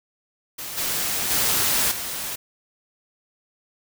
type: noise with level steps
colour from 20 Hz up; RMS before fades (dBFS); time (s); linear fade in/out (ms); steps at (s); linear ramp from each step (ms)
white; -33 / -25 / -21 / -30; 0.58-2.36; 10; 0.77 / 1.3 / 1.91; 10
effects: none